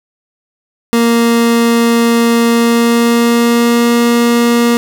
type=tone with pitch glide; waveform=30% pulse; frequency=233.1 to 236.6 Hz; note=A#3 to A#3; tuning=0 to +26 cents; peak=-5 dBFS; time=0.93-4.77 s; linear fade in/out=0 ms; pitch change=+26 cents; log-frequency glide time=2.51-3.93 s; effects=none